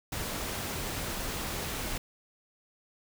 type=noise; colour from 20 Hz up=pink; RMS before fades=-35 dBFS; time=0.12-1.98 s; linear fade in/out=5 ms; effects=none